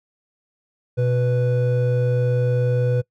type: tone pair together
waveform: triangle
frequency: 123.47 / 493.9 Hz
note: B2 / B4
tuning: 0 / 0 cents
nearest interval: 2 octaves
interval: 2400 cents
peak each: -16 / -20 dBFS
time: 0.97-3.02 s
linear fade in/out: 20 ms
effects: noise-tail reverb RT60 0.1 s tail -23 dB re dry